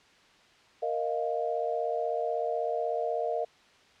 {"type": "chord", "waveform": "sine", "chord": "Bb suspended fourth", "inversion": "none", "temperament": "equal", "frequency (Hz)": [466.2, 622.3, 698.5], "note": ["Bb4", "Eb5", "F5"], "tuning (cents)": [0, 0, 0], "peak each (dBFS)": -32, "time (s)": [0.82, 3.45], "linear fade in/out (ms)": 10, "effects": ["white hiss -59 dBFS RMS until 4 s", "low-pass 4000 Hz 12 dB/octave"]}